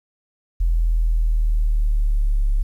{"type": "linear sweep", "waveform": "sine", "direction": "down", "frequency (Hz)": [42.04, 34.65], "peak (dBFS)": -14, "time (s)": [0.6, 2.63], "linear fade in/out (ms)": 10, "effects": ["tanh soft clip ceiling -10 dBFS", "9-bit"]}